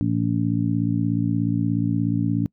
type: harmonic tone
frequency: 56.8 Hz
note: A#1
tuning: 44 cents flat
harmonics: 2 / 3 / 4 / 5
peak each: -24 / -25 / -26 / -24 dBFS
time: 0.01-2.46 s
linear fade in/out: 0 ms
effects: noise-tail reverb RT60 0.1 s tail -26 dB re dry